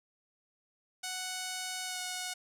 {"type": "tone with pitch glide", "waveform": "5% pulse", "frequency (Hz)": [740, 732.8], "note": ["F#5", "F#5"], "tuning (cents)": [0, -17], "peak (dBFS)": -24, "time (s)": [1.03, 2.34], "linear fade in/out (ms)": 10, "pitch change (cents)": -17, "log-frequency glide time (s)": [1.85, 1.99], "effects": []}